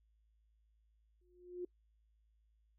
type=tone with exponential growth; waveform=sine; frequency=357 Hz; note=F4; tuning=38 cents sharp; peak=-37 dBFS; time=1.21-1.65 s; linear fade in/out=5 ms; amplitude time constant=95 ms; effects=noise-tail reverb RT60 0.1 s tail -25 dB re dry + added 54 Hz sine -70 dBFS peak until 2.78 s